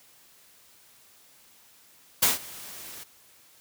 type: noise with ADSR envelope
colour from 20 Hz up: white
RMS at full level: -19 dBFS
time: 2.22-3.04 s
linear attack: 10 ms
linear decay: 150 ms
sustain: -23 dB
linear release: 11 ms
effects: white hiss -57 dBFS RMS until 3.6 s + high-pass 60 Hz 12 dB/octave